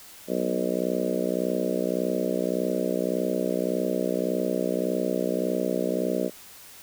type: harmonic tone with a mistuned harmonic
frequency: 61.74 Hz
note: B1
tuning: in tune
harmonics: 3 / 4 / 5 / 6 / 7 / 8 / 9 / 10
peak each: -32 / -32 / -32 / -32 / -32 / -32 / -32 / -32 dBFS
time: 0.27-6.31 s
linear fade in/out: 50 ms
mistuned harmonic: 3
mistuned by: +17 cents
effects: white hiss -47 dBFS RMS until 6.82 s